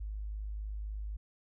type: tone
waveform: sine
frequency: 51.91 Hz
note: G#1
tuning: in tune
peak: -36 dBFS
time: 0-1.17 s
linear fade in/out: 10 ms
effects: none